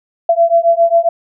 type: beating tone pair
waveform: sine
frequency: 671 / 678.4 Hz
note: E5 / E5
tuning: +31 / +50 cents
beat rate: 7.4 Hz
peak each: -11 dBFS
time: 0.29-1.09 s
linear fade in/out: 5 ms
effects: none